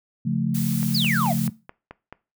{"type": "chord", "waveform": "sine", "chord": "Db augmented", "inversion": "none", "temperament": "equal", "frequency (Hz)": [138.59, 174.61, 220], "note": ["Db3", "F3", "A3"], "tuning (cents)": [0, 0, 0], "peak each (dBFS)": -25, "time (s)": [0.25, 1.5], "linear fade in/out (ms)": 10}
{"type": "noise", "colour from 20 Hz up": "blue", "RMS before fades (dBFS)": -33, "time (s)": [0.54, 1.48], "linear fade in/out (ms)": 10}
{"type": "click train", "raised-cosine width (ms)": 0.5, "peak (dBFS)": -22, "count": 7, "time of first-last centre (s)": [0.83, 2.126], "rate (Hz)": 4.63}
{"type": "exponential sweep", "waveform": "triangle", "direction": "down", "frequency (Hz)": [5240, 622.3], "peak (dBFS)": -20, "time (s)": [0.94, 1.33], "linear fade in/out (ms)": 10}
{"effects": ["noise-tail reverb RT60 0.3 s tail -20 dB re dry"]}